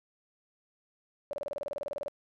sine tone bursts, 575 Hz, D5, 37 cents flat, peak -32 dBFS, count 16, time 1.31-2.082 s, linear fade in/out 0 ms, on 22 ms, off 28 ms, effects none

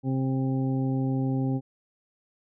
harmonic tone, 132.4 Hz, C3, 21 cents sharp, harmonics 1 / 2 / 3 / 4 / 6, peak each -26 / -27 / -38 / -40 / -41 dBFS, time 0.03-1.61 s, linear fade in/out 50 ms, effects none

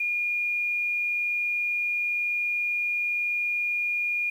sine tone with quantisation, 2427 Hz, D#7, 44 cents flat, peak -24 dBFS, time 0-4.3 s, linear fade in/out 5 ms, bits 9, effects none

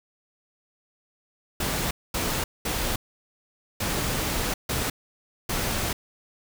pink noise bursts at uneven times, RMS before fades -27 dBFS, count 6, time 1.6-1.91 / 2.14-2.44 / 2.65-2.96 / 3.8-4.54 / 4.69-4.9 / 5.49-5.93 s, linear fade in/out 5 ms, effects none

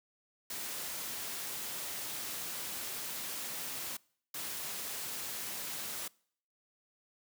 white noise bursts at uneven times, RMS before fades -40 dBFS, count 2, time 0.5-3.97 / 4.34-6.08 s, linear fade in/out 5 ms, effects noise-tail reverb RT60 0.6 s tail -25 dB re dry + high-pass 100 Hz 12 dB/octave

